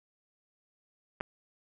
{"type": "clicks", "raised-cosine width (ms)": 0.5, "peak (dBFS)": [-27, -17], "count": 2, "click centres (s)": [1.204, 1.209], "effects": []}